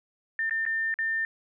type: tone with dropouts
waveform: sine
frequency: 1800 Hz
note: A6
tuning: 39 cents sharp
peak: -25 dBFS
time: 0.39-1.25 s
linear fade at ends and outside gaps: 1 ms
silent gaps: 0.496-0.509 / 0.653-0.663 / 0.941-0.988 s
effects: none